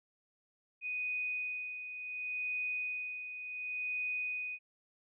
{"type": "tone with tremolo", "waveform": "sine", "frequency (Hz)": 2489, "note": "D#7", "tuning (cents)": 0, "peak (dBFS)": -33, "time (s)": [0.81, 4.59], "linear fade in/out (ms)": 50, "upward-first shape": "sine", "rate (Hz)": 0.69, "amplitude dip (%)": 60, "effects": []}